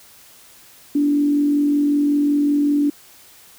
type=tone with frequency modulation; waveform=sine; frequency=290 Hz; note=D4; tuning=22 cents flat; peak=-14 dBFS; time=0.95-2.9 s; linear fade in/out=5 ms; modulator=45.3 Hz; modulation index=0.28; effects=white hiss -47 dBFS RMS until 3.58 s